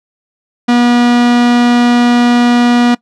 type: tone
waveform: 45% pulse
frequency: 241.4 Hz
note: B3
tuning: 39 cents flat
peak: -6 dBFS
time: 0.68-2.95 s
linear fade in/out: 10 ms
effects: noise-tail reverb RT60 0.1 s tail -21 dB re dry + low-pass 5000 Hz 12 dB/octave